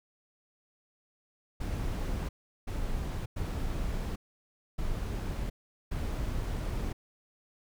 brown noise bursts at uneven times, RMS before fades -33 dBFS, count 5, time 1.6-2.29 / 2.67-3.26 / 3.36-4.16 / 4.78-5.5 / 5.91-6.93 s, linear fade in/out 10 ms, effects none

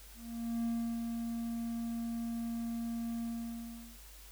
triangle tone with ADSR envelope, 231.8 Hz, A#3, 10 cents flat, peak -29 dBFS, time 0.14-3.99 s, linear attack 510 ms, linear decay 340 ms, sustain -4 dB, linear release 750 ms, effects added 50 Hz sine -53 dBFS peak until 4.31 s + white hiss -56 dBFS RMS until 4.31 s

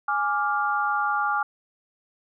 sine chord, D diminished, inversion second, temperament equal with one note detuned, 830.6 / 1174.7 / 1401 Hz, Ab5 / D6 / F6, 0 / 0 / +5 cents, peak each -26 dBFS, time 0.08-1.43 s, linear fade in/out 5 ms, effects none

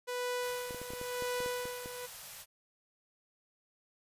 sawtooth tone with tremolo, 493.9 Hz, B4, in tune, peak -29 dBFS, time 0.07-2.07 s, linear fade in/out 20 ms, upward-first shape sine, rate 0.96 Hz, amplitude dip 70%
white band-stop noise, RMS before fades -47 dBFS, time 0.4-2.46 s, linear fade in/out 50 ms, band 190 to 470 Hz, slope 48 dB/octave
clicks, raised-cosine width 2 ms, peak -31 dBFS, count 11, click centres 0.708 / 0.746 / 0.816 / 0.905 / 0.935 / 1.014 / 1.223 / 1.404 / 1.461 / 1.655 / 1.859 s
effects resampled to 32000 Hz

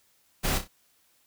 pink noise with echo, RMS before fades -27 dBFS, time 0.43-0.59 s, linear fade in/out 20 ms, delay 31 ms, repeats 3, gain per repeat -8 dB, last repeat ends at 0.683 s, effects white hiss -66 dBFS RMS until 1.26 s

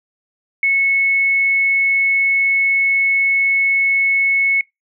sine tone, 2199 Hz, C#7, 14 cents flat, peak -12 dBFS, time 0.63-4.61 s, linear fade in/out 2 ms, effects noise-tail reverb RT60 0.2 s tail -26 dB re dry

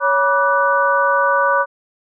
sine tone cluster, 558 / 969 / 1169 / 1490 Hz, C#5 / B5 / D6 / F#6, +11 / -33 / -8 / +12 cents, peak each -18 dBFS, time 0-1.66 s, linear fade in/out 50 ms, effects none

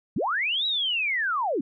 sine linear two-way sweep, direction up then down, 121.8 to 3920 to 228.2 Hz, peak -23 dBFS, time 0.16-1.61 s, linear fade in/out 5 ms, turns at 0.66 s, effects none

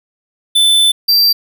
square tone pair in turn, 3520 / 4699 Hz, A7 / D8, 0 / 0 cents, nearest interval perfect fourth, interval 500 cents, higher second, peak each -8 dBFS, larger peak neither, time 0.55-0.92 / 1.08-1.33 s, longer first, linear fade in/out 10 ms, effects none

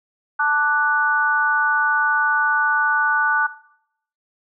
sine chord, D major, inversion second, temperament equal, 880 / 1174.7 / 1480 Hz, A5 / D6 / F#6, 0 / 0 / 0 cents, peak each -22 / -23 / -18 dBFS, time 0.39-3.47 s, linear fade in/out 10 ms, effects noise-tail reverb RT60 0.7 s tail -17 dB re dry

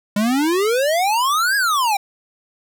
square exponential two-way sweep, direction up then down, 200 to 1679 to 771 Hz, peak -16 dBFS, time 0.16-1.97 s, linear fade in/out 5 ms, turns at 1.56 s, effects none

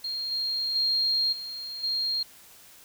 sine tone with level steps, 4223 Hz, C8, 15 cents sharp, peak -29 / -26 / -22 / -34 / -25 dBFS, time 0.04-2.23 s, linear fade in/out 5 ms, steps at 0.31 / 0.75 / 1.32 / 1.83 s, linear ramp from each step 10 ms, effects white hiss -52 dBFS RMS until 2.84 s

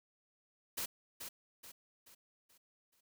white noise with echo, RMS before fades -39 dBFS, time 0.77-0.86 s, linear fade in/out 10 ms, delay 430 ms, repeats 5, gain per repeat -7 dB, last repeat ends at 3.01 s, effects none

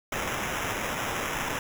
violet noise with sample-and-hold, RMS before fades -31 dBFS, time 0.12-1.59 s, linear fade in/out 2 ms, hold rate 4410 Hz, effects none

